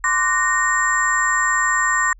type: tone cluster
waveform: sine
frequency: 1042 / 1162 / 1483 / 1848 / 7380 Hz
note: C6 / D6 / F#6 / A#6 / A#8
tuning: -7 / -19 / +4 / -16 / -18 cents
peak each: -23 / -22 / -27 / -18 / -26 dBFS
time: 0.04-2.13 s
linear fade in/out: 2 ms
effects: added 40 Hz sine -42 dBFS peak until 2.19 s